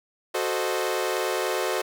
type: chord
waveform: sawtooth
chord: F# diminished seventh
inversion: none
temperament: equal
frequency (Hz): 370 / 440 / 523.3 / 622.3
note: F#4 / A4 / C5 / Eb5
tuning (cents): 0 / 0 / 0 / 0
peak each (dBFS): -25 / -26 / -26 / -28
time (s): 0.34-1.82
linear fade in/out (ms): 10
effects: none